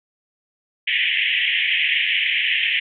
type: band-pass noise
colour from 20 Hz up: white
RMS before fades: -20 dBFS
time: 0.87-2.8 s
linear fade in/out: 10 ms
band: 1800 to 3200 Hz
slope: 96 dB/octave
effects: none